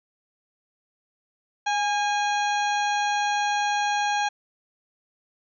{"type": "harmonic tone with a mistuned harmonic", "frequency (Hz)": 826, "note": "G#5", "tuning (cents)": -10, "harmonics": [1, 2, 3, 4, 5, 7, 8], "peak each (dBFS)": [-23, -29, -33, -35, -37, -40, -41], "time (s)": [1.66, 4.29], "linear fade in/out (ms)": 10, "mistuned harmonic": 2, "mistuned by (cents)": -31, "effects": []}